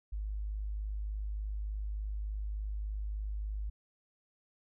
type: tone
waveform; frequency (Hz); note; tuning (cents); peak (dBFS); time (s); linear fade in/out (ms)
sine; 51.7; G#1; -7; -34; 0.12-3.7; 10
effects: none